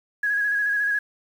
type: tone with vibrato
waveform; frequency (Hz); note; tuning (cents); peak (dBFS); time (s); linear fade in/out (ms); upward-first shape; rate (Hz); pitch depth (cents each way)
sine; 1661.2; G#6; 0; -20; 0.23-0.99; 5; square; 14; 23
effects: 8-bit